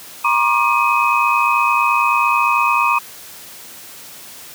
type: tone cluster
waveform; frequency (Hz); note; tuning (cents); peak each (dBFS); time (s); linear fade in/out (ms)
sine; 952 / 1086 / 1195 / 2524; A#5 / C#6 / D6 / D#7; +36 / -36 / +30 / +24; -18; 0.24-2.99; 10
effects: white hiss -37 dBFS RMS until 4.54 s + high-pass 80 Hz 12 dB/octave